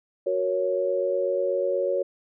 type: chord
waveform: sine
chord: F# major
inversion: none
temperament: equal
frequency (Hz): 370 / 466.2 / 554.4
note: F#4 / A#4 / C#5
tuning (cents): 0 / 0 / 0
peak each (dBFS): -28 / -29 / -24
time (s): 0.26-2.03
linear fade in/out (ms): 10
effects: none